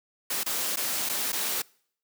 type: noise with dropouts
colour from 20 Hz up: white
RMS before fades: -29 dBFS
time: 0.3-1.62 s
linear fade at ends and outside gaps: 5 ms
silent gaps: 0.434-0.461 / 0.76-0.77 / 1.091-1.095 / 1.321-1.328 s
effects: noise-tail reverb RT60 0.6 s tail -25 dB re dry + high-pass 200 Hz 12 dB/octave